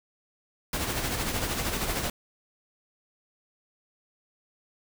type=noise with tremolo; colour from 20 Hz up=pink; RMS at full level=-28 dBFS; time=0.73-2.1 s; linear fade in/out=2 ms; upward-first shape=sine; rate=13 Hz; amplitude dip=45%; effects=none